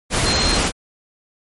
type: tone in noise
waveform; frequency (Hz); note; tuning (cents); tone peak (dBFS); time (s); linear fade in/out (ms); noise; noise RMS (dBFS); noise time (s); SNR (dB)
sine; 4182; C8; -2; -20; 0.23-0.59; 50; pink; -18; 0.1-0.72; -5
effects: MP3 48 kbps